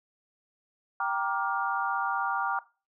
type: chord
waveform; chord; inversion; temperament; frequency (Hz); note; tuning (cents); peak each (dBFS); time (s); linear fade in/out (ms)
sine; G minor seventh; none; just; 784 / 940.8 / 1176 / 1411.2; G5 / Bb5 / D6 / F6; 0 / +16 / +2 / +18; -32; 1-2.59; 2
effects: noise-tail reverb RT60 0.3 s tail -18 dB re dry